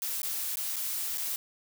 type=noise with dropouts; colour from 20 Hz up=blue; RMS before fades=-33 dBFS; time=0.02-1.36 s; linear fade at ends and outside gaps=1 ms; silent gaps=0.218-0.231 / 0.557-0.57 / 0.76-0.765 / 1.175-1.18 s; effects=none